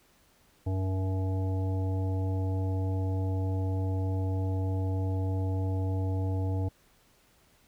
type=harmonic tone with a mistuned harmonic; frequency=94.3 Hz; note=F#2; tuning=33 cents sharp; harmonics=1 / 3 / 5 / 7 / 9; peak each=-27 / -37 / -41 / -44 / -46 dBFS; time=0.66-6.69 s; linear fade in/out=10 ms; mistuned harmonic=3; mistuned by=+20 cents; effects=pink hiss -64 dBFS RMS until 7.67 s